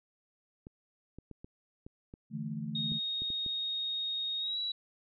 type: clicks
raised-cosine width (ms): 3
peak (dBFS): -33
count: 10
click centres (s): 0.669 / 1.186 / 1.313 / 1.445 / 1.865 / 2.139 / 2.92 / 3.22 / 3.303 / 3.463
type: chord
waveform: sine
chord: D suspended second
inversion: none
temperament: equal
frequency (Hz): 146.83 / 164.81 / 220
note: D3 / E3 / A3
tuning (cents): 0 / 0 / 0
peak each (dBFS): -40 / -40 / -38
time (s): 2.3-3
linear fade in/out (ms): 50
type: tone with pitch glide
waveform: sine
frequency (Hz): 3729 to 3910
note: A#7 to B7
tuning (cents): 0 to -18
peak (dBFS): -32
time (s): 2.75-4.72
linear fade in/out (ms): 5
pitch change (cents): +82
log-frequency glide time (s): 4.39-4.58
effects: none